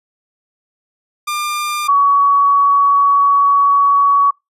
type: tone pair in turn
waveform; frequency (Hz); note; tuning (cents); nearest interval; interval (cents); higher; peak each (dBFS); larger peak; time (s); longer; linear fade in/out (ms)
sawtooth / sine; 1198 / 1127; D6 / C#6; +34 / +28; minor second; 106; first; -14 / -8; second; 1.27-1.88 / 1.88-4.31; second; 10
effects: noise-tail reverb RT60 0.2 s tail -25 dB re dry + resampled to 32000 Hz

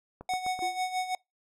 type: click train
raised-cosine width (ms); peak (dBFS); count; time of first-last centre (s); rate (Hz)
1; -28; 4; 0.21-0.591; 7.87
type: tone with tremolo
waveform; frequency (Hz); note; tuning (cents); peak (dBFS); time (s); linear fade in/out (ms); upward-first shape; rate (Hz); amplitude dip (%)
square; 740; F#5; 0; -27; 0.29-1.15; 2; sine; 6.1; 70
type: tone with exponential decay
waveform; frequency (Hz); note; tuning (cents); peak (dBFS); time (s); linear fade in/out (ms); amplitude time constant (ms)
triangle; 349.2; F4; 0; -32; 0.62-0.84; 5; 46
effects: noise-tail reverb RT60 0.2 s tail -26 dB re dry + low-pass 10000 Hz 12 dB/octave

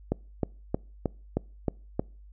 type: click train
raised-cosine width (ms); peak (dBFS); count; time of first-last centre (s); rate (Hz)
2; -12; 7; 0.12-1.995; 3.2
effects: noise-tail reverb RT60 0.4 s tail -26 dB re dry + added 50 Hz sine -47 dBFS peak until 2.32 s

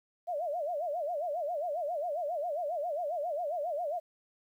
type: tone with vibrato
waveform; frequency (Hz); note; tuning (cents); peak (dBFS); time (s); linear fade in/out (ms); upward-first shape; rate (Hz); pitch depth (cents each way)
sine; 640; D#5; +49; -31; 0.27-4; 20; sine; 7.4; 210
effects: 11-bit

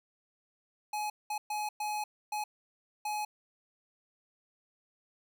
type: tone bursts at uneven times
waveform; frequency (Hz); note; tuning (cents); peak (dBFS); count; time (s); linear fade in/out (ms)
square; 843; G#5; +26; -33; 6; 0.93-1.1 / 1.3-1.38 / 1.5-1.69 / 1.8-2.04 / 2.32-2.44 / 3.05-3.25; 5
effects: none

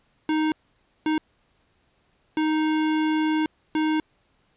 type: tone bursts at uneven times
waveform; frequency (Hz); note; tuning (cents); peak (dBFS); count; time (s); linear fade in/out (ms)
square; 311.1; D#4; 0; -21; 4; 0.29-0.52 / 1.06-1.18 / 2.37-3.46 / 3.75-4; 2
effects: pink hiss -66 dBFS RMS until 4.56 s + resampled to 8000 Hz

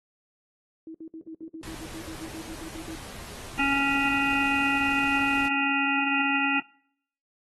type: tone bursts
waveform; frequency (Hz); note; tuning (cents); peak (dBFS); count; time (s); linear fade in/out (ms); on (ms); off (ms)
sine; 322.4; E4; -38; -37; 16; 0.87-2.955; 2; 75; 59
type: noise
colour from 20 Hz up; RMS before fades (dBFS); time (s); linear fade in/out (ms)
pink; -42; 1.63-5.48; 2
type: harmonic tone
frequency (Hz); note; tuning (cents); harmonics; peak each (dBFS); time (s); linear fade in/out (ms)
277.6; C#4; +3; 1 / 3 / 5 / 7 / 9 / 10; -28 / -30 / -30 / -32 / -28 / -31; 3.59-6.6; 5
effects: noise-tail reverb RT60 0.7 s tail -25 dB re dry + AAC 32 kbps

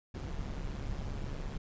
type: noise with amplitude modulation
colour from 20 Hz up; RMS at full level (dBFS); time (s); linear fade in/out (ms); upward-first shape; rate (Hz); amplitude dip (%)
brown; -35; 0.14-1.58; 10; sine; 139; 65
effects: resampled to 16000 Hz

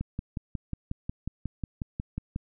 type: click train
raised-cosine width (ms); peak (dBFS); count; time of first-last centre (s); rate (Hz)
5; -19; 14; 0.01-2.361; 5.53
effects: none

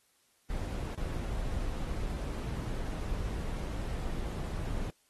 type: noise with dropouts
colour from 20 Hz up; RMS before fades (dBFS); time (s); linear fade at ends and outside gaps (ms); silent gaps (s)
brown; -35; 0.5-4.9; 0; 0.948-0.977 / 3.003-3.008
effects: white hiss -70 dBFS RMS until 5.09 s + AAC 32 kbps

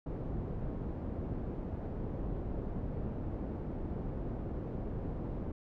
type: low-pass noise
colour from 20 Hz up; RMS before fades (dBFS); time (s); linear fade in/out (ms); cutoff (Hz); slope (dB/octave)
pink; -38; 0.06-5.52; 5; 460; 12
effects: none

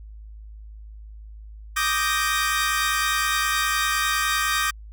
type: chord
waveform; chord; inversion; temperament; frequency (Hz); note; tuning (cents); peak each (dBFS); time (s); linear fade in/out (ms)
sawtooth; Eb major seventh; third; equal; 1174.7 / 1244.5 / 1568 / 1864.7; D6 / Eb6 / G6 / Bb6; 0 / 0 / 0 / 0; -23; 1.76-4.71; 10
effects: added 53 Hz sine -38 dBFS peak until 4.92 s

